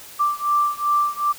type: beating tone pair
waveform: sine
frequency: 1174.7 / 1177.3 Hz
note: D6 / D6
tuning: 0 / +4 cents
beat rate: 2.6 Hz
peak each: -20 / -21 dBFS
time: 0.19-1.33 s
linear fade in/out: 20 ms
effects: white hiss -41 dBFS RMS until 1.38 s